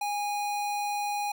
square tone, 822 Hz, G#5, 18 cents flat, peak -29 dBFS, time 0.01-1.32 s, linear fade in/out 5 ms, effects none

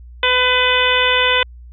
harmonic tone, 502 Hz, B4, 28 cents sharp, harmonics 1 / 2 / 3 / 4 / 5 / 6 / 7, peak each -20 / -20 / -20 / -20 / -20 / -20 / -20 dBFS, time 0.23-1.43 s, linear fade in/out 2 ms, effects added 60 Hz sine -35 dBFS peak until 1.72 s

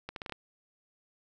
accelerating click train, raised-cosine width 0.3 ms, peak -22 dBFS, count 6, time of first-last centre 0.09-0.323 s, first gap 72 ms, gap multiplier 0.78, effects none

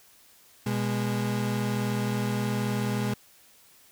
35% pulse tone pair together, 122.6 / 206.2 Hz, B2 / G#3, -12 / -12 cents, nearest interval major sixth, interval 900 cents, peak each -27 dBFS, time 0.66-3.14 s, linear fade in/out 5 ms, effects white hiss -57 dBFS RMS until 3.91 s

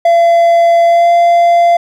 triangle tone with pitch glide, 680 to 688.3 Hz, F5 to F5, -46 to -25 cents, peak -3 dBFS, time 0.05-1.77 s, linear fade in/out 5 ms, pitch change +21 cents, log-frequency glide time 0.85-1.1 s, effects none

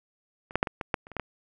clicks, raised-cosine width 0.5 ms, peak -27 / -7 / -6 / -17 / -16 / -9 / -30 / -28 / -16 / -16 dBFS, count 10, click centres 0.509 / 0.556 / 0.629 / 0.672 / 0.812 / 0.942 / 1.069 / 1.117 / 1.167 / 1.197 s, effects none

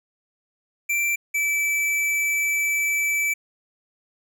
square tone pair in turn, 2349 / 2313 Hz, D7 / D7, 0 / -27 cents, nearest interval unison, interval 27 cents, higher first, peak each -21 dBFS, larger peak neither, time 0.89-1.16 / 1.34-3.34 s, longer second, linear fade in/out 10 ms, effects none

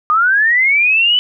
sine linear sweep, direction up, 1201 to 3012 Hz, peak -9 dBFS, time 0.1-1.19 s, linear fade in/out 0 ms, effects none

